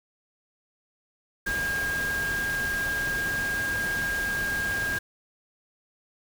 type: tone in noise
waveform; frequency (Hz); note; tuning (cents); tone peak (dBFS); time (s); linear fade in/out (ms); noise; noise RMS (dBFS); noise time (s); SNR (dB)
sine; 1617; G#6; -47; -26; 1.46-4.99; 10; pink; -35; 1.46-4.99; +6
effects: none